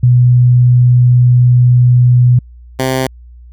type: tone pair in turn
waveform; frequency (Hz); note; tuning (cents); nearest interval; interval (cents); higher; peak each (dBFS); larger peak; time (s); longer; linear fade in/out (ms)
sine / 10% pulse; 123.47 / 130.81; B2 / C3; 0 / 0; minor second; 100; second; -4; neither; 0.03-2.39 / 2.79-3.07; first; 5
effects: added 60 Hz sine -33 dBFS peak until 3.52 s